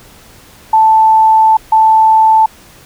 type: tone bursts at uneven times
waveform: sine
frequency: 880 Hz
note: A5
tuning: in tune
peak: -4 dBFS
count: 2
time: 0.73-1.57 / 1.72-2.46 s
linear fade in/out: 5 ms
effects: pink hiss -40 dBFS RMS until 2.85 s